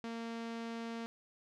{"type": "tone with low-pass filter", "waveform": "sawtooth", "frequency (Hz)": 230, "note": "A#3", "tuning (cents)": -23, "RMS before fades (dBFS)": -42, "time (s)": [0.04, 1.06], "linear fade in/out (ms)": 0, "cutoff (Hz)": 4800, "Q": 0.8, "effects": []}